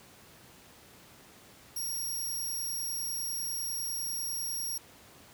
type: tone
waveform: 5% pulse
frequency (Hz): 5610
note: F8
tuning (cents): +7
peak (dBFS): -27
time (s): 1.76-4.78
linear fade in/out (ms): 5
effects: pink hiss -55 dBFS RMS until 5.33 s + high-pass 80 Hz 12 dB/octave